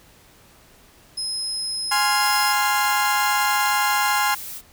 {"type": "tone", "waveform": "35% pulse", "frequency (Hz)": 5120, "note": "D#8", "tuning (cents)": 49, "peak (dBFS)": -22, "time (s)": [1.17, 2.53], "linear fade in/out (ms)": 10}
{"type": "chord", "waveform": "30% pulse", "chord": "F minor", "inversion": "first", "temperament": "equal", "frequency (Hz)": [830.6, 1046.5, 1396.9], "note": ["Ab5", "C6", "F6"], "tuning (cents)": [0, 0, 0], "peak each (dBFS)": [-19, -20, -22], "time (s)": [1.91, 4.35], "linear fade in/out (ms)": 10}
{"type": "noise", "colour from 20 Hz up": "blue", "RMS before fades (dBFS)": -34, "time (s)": [2.19, 4.62], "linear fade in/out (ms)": 50}
{"effects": ["pink hiss -52 dBFS RMS until 4.72 s"]}